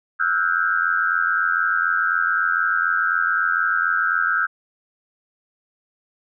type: tone cluster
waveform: sine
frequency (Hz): 1309 / 1420 / 1507 / 1591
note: E6 / F6 / F#6 / G6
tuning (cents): -13 / +28 / +31 / +25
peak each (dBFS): -23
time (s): 0.19-4.47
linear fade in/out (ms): 20
effects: none